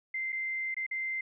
sine tone with dropouts, 2083 Hz, C7, 8 cents flat, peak -31 dBFS, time 0.14-1.21 s, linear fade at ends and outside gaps 5 ms, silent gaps 0.322-0.326 / 0.744-0.766 / 0.865-0.911 s, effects none

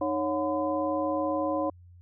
sine tone cluster, 307.6 / 554 / 726 / 1016 Hz, D#4 / C#5 / F#5 / B5, -20 / -1 / -33 / +49 cents, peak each -30 / -29 / -34 / -33 dBFS, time 0.01-1.7 s, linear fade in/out 5 ms, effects added 88 Hz sine -49 dBFS peak until 2.01 s

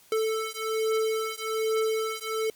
square beating tone pair, 440 / 441.2 Hz, A4 / A4, 0 / +5 cents, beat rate 1.2 Hz, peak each -29 dBFS, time 0.12-2.5 s, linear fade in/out 2 ms, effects white hiss -57 dBFS RMS until 2.55 s + MP3 96 kbps

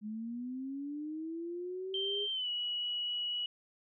sine linear sweep, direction up, 207.7 to 415.3 Hz, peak -37 dBFS, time 0.01-2.28 s, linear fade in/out 50 ms
sine tone with pitch glide, 3136 to 2926 Hz, G7 to F#7, 0 to -20 cents, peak -33 dBFS, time 1.94-3.46 s, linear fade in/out 2 ms, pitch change -120 cents, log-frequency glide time 2.32-2.49 s
effects none

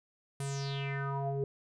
square tone with low-pass filter sweep, 138.59 Hz, C#3, in tune, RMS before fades -35 dBFS, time 0.4-1.44 s, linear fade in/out 2 ms, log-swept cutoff 10000 to 420 Hz, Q 5.9, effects none

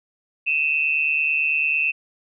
sine tone pair together, 2535 / 2684 Hz, D#7 / E7, +32 / +31 cents, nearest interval minor second, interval 99 cents, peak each -21 dBFS, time 0.46-1.92 s, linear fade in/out 20 ms, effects none

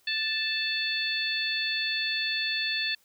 harmonic tone, 880 Hz, A5, in tune, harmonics 2 / 3 / 4 / 5, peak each -32 / -32 / -32 / -32 dBFS, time 0.07-2.95 s, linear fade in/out 5 ms, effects white hiss -65 dBFS RMS until 3.04 s

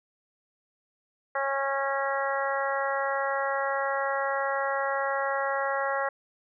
harmonic tone, 274.4 Hz, C#4, 17 cents flat, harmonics 2 / 3 / 4 / 5 / 6 / 7, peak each -30 / -32 / -33 / -34 / -35 / -35 dBFS, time 1.35-6.09 s, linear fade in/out 5 ms, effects none

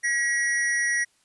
square tone with amplitude modulation, 1911 Hz, A#6, 43 cents sharp, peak -20 dBFS, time 0.03-1.05 s, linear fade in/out 20 ms, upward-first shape sine, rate 250 Hz, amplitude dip 55%, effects white hiss -65 dBFS RMS until 1.24 s + resampled to 24000 Hz

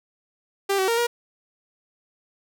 sawtooth tone with pitch steps, 395 / 379.8 / 463.8 / 475.4 Hz, G4 / F#4 / A#4 / A#4, +13 / +45 / -9 / +34 cents, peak -16 dBFS, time 0.69-1.07 s, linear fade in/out 10 ms, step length 95 ms, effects none

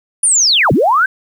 sine linear two-way sweep, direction down then up, 9770 to 100 to 1600 Hz, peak -8 dBFS, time 0.23-1.06 s, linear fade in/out 5 ms, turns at 0.72 s, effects 7-bit

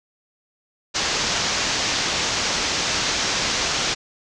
white low-pass noise, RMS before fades -23 dBFS, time 0.94-3.95 s, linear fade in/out 20 ms, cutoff 6600 Hz, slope 48 dB/octave, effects none

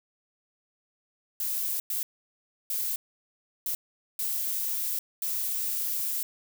violet noise bursts at uneven times, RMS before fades -30 dBFS, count 6, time 1.4-1.8 / 1.9-2.03 / 2.7-2.96 / 3.66-3.75 / 4.19-4.99 / 5.22-6.23 s, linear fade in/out 2 ms, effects none

